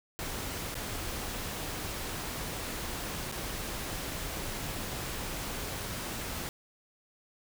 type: noise with dropouts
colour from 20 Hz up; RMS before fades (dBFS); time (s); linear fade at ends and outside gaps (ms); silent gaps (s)
pink; -37; 0.19-6.49; 0; 0.743-0.753 / 3.315-3.323
effects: none